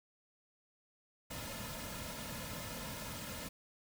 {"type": "noise with comb filter", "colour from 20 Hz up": "pink", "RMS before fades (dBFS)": -44, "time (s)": [1.3, 3.49], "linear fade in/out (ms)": 10, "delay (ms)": 2.6, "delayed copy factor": -0.7, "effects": []}